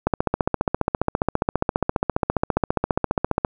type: click train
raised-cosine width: 1 ms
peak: -4 dBFS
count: 51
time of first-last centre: 0.07-3.448 s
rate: 14.8 Hz
effects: none